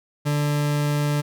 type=tone; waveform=40% pulse; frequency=146.83 Hz; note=D3; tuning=in tune; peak=-19 dBFS; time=0.25-1.22 s; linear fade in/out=20 ms; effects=none